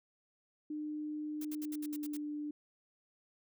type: tone with pitch glide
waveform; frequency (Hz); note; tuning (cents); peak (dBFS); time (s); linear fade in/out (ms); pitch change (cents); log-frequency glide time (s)
sine; 302.1 to 297.1; D4 to D4; +49 to +20; -37; 0.7-2.51; 5; -29; 1.6-2.03
type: noise bursts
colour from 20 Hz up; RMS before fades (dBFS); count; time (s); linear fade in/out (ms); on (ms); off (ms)
blue; -47; 8; 1.41-2.17; 5; 39; 64
effects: none